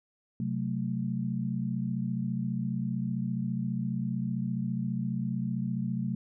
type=chord; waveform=sine; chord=F# diminished; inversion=second; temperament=equal; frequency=130.81 / 185 / 220 Hz; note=C3 / F#3 / A3; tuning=0 / 0 / 0 cents; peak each=-33 dBFS; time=0.4-6.15 s; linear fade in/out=2 ms; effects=none